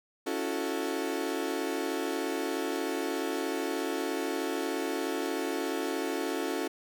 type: chord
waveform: 35% pulse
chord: F# minor seventh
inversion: second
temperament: equal with one note detuned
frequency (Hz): 277.2 / 329.6 / 366.4 / 440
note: C#4 / E4 / F#4 / A4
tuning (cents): 0 / 0 / -17 / 0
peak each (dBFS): -34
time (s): 0.26-6.68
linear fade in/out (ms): 10
effects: none